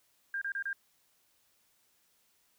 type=tone bursts; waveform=sine; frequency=1600 Hz; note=G6; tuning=35 cents sharp; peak=-32 dBFS; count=4; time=0.34-0.73 s; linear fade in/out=2 ms; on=75 ms; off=30 ms; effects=white hiss -71 dBFS RMS until 2.58 s